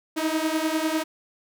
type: beating tone pair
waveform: sawtooth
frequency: 311.1 / 321.1 Hz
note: D#4 / E4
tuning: 0 / -45 cents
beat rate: 10 Hz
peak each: -22 / -22 dBFS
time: 0.16-1.04 s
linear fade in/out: 20 ms
effects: none

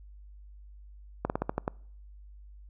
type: slowing click train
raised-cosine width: 1 ms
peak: -14 dBFS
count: 7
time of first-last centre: 1.25-1.679 s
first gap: 49 ms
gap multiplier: 1.15
effects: noise-tail reverb RT60 0.6 s tail -26 dB re dry + added 50 Hz sine -47 dBFS peak until 2.69 s

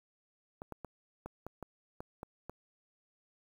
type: clicks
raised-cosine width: 1 ms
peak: -28 dBFS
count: 9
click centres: 0.619 / 0.723 / 0.847 / 1.26 / 1.466 / 1.627 / 2.005 / 2.231 / 2.496 s
effects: 9-bit

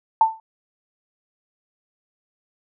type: tone with exponential decay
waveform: sine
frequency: 889 Hz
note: A5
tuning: 18 cents sharp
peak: -8 dBFS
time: 0.21-0.4 s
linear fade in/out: 2 ms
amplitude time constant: 41 ms
effects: none

